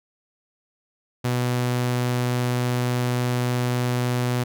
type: tone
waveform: sawtooth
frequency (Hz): 123.47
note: B2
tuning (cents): 0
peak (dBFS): -17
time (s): 1.24-4.44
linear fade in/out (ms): 10
effects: none